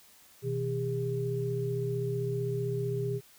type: tone cluster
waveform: sine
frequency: 126 / 161.6 / 404.3 Hz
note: B2 / E3 / G#4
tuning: +35 / -34 / -46 cents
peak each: -32 / -38 / -32 dBFS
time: 0.42-3.21 s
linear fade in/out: 50 ms
effects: white hiss -58 dBFS RMS until 3.38 s